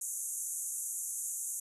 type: band-pass noise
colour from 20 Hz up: pink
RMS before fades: -38 dBFS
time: 0.01-1.6 s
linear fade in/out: 5 ms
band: 6400 to 12000 Hz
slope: 96 dB/octave
effects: none